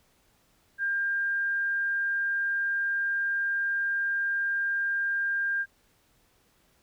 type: tone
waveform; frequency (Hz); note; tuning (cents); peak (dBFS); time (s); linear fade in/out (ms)
sine; 1600; G6; +35; -25; 0.78-5.66; 50
effects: pink hiss -66 dBFS RMS until 6.82 s